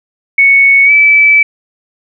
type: tone with pitch glide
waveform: sine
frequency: 2217 to 2307 Hz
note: C#7 to D7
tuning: 0 to -31 cents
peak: -3 dBFS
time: 0.38-1.43 s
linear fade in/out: 5 ms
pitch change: +69 cents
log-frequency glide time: 0.85-0.91 s
effects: none